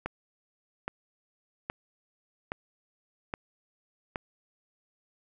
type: click train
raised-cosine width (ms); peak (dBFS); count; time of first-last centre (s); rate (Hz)
0.5; -17; 6; 0.06-4.158; 1.22
effects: none